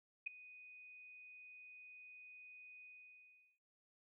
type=tone with ADSR envelope; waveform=sine; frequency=2489 Hz; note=D#7; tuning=in tune; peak=-35 dBFS; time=0.26-3.59 s; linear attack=12 ms; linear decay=5 ms; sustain=-20 dB; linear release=750 ms; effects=none